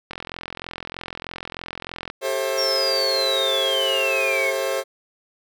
click train, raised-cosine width 0.3 ms, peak -15 dBFS, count 87, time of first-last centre 0.11-2.101 s, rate 43.2 Hz
40% pulse chord, A minor seventh, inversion third, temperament equal with one note detuned, 392 / 440 / 535.8 / 659.3 Hz, G4 / A4 / C5 / E5, 0 / 0 / +41 / 0 cents, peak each -29 / -29 / -23 / -29 dBFS, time 2.21-4.84 s, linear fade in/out 50 ms
sine exponential sweep, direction down, 5640 to 2147 Hz, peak -21 dBFS, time 2.57-4.52 s, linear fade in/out 20 ms
effects none

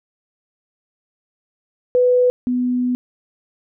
sine tone pair in turn, 496.9 / 248.4 Hz, B4 / B3, +11 / +10 cents, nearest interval octave, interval 1201 cents, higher first, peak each -11 / -16 dBFS, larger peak first, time 1.95-2.3 / 2.47-2.95 s, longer second, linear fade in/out 0 ms, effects none

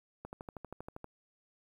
click train, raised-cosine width 1 ms, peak -29 dBFS, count 11, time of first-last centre 0.25-1.044 s, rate 12.6 Hz, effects 10-bit

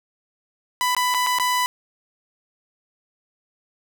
sawtooth tone with dropouts, 995 Hz, B5, 13 cents sharp, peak -15 dBFS, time 0.81-1.66 s, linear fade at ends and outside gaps 0 ms, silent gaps 0.949-0.966 / 1.141-1.146 / 1.264-1.269 / 1.386-1.398 s, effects none

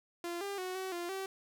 sawtooth tone with pitch steps, 345 / 399.3 / 368.8 / 377.6 / 347.3 / 384.8 Hz, F4 / G4 / F#4 / F#4 / F4 / G4, -21 / +32 / -6 / +35 / -10 / -32 cents, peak -33 dBFS, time 0.24-1.26 s, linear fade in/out 2 ms, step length 170 ms, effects none

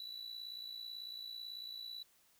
triangle tone with amplitude modulation, 3951 Hz, B7, in tune, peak -40 dBFS, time 0-2.03 s, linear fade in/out 2 ms, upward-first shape sine, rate 58.1 Hz, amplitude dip 65%, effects white hiss -70 dBFS RMS until 2.39 s

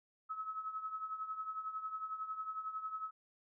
sine tone with tremolo, 1289 Hz, E6, 39 cents flat, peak -36 dBFS, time 0.29-3.11 s, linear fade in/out 20 ms, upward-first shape triangle, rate 11 Hz, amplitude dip 75%, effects none

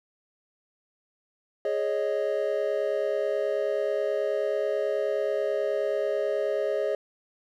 triangle chord, Ab suspended fourth, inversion none, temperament just, 415.3 / 553.7 / 623 Hz, Ab4 / Db5 / Eb5, 0 / -2 / +2 cents, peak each -27 dBFS, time 1.65-6.95 s, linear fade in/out 2 ms, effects none

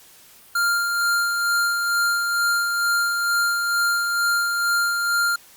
square tone with tremolo, 1396.9 Hz, F6, in tune, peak -18 dBFS, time 0.55-5.36 s, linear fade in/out 5 ms, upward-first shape sine, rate 2.2 Hz, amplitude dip 35%, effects white hiss -49 dBFS RMS until 5.56 s + Opus 48 kbps

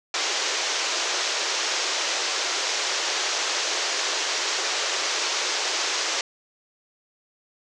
white band-pass noise, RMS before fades -26 dBFS, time 0.14-6.21 s, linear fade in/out 2 ms, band 340 to 6700 Hz, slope 48 dB/octave, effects none

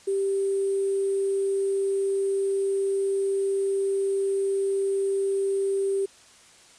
sine tone with sample-and-hold, 392 Hz, G4, in tune, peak -22 dBFS, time 0.07-6.06 s, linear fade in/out 10 ms, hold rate 8820 Hz, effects white hiss -53 dBFS RMS until 6.78 s + resampled to 22050 Hz

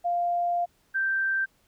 sine tone pair in turn, 698 / 1567 Hz, F5 / G6, -1 / -1 cents, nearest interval octave + major second, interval 1400 cents, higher second, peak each -23 / -23 dBFS, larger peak neither, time 0.04-0.66 / 0.94-1.46 s, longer first, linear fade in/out 20 ms, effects pink hiss -66 dBFS RMS until 1.67 s

